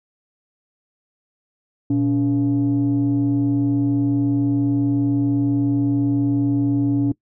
sine tone pair together, 119.3 / 283.7 Hz, A#2 / C#4, +41 / +40 cents, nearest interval octave + minor third, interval 1499 cents, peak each -20 / -15 dBFS, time 1.9-7.12 s, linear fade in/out 5 ms, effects noise-tail reverb RT60 0.1 s tail -21 dB re dry + tanh soft clip ceiling -12 dBFS

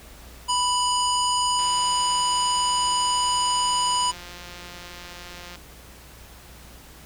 harmonic tone, 987.8 Hz, B5, in tune, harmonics 1 / 3 / 5 / 7 / 9, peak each -22 / -27 / -29 / -30 / -32 dBFS, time 0.48-4.12 s, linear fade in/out 20 ms
click train, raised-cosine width 0.2 ms, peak -23 dBFS, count 699, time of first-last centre 1.59-5.556 s, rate 176 Hz
effects added 60 Hz sine -47 dBFS peak until 7.05 s + pink hiss -47 dBFS RMS until 7.05 s

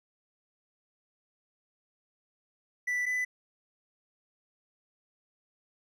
triangle tone pair in turn, 1975.5 / 1997.3 Hz, B6 / B6, 0 / +19 cents, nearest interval unison, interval 19 cents, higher second, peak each -26 dBFS, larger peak neither, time 2.87-3.06 / 3.06-3.25 s, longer neither, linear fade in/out 10 ms, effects none

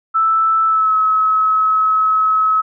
sine tone with pitch glide, 1318.5 to 1286.2 Hz, E6 to E6, 0 to -43 cents, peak -11 dBFS, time 0.14-2.62 s, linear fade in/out 20 ms, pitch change -43 cents, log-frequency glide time 0.66-0.95 s, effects none

